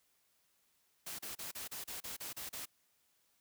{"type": "noise bursts", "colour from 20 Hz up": "white", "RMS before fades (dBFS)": -44, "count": 10, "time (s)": [1.06, 2.657], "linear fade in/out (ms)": 10, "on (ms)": 130, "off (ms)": 33, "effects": ["white hiss -75 dBFS RMS until 3.4 s"]}